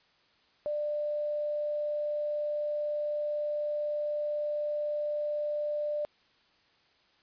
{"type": "tone with quantisation", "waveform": "sine", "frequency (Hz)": 594, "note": "D5", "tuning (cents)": 20, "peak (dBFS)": -29, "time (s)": [0.66, 6.05], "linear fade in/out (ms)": 0, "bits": 9, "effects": ["white hiss -66 dBFS RMS until 7.22 s", "resampled to 11025 Hz"]}